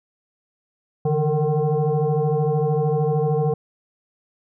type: tone with frequency modulation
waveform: sine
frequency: 157.6 Hz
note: D#3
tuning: 23 cents sharp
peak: -17 dBFS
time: 1.05-3.54 s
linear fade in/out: 5 ms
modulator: 302 Hz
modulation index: 1.6
effects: none